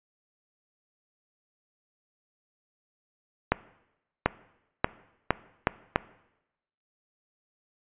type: accelerating click train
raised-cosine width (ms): 0.5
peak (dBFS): -5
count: 6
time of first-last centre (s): 3.52-5.96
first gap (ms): 740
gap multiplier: 0.79
effects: noise-tail reverb RT60 0.9 s tail -19 dB re dry + resampled to 8000 Hz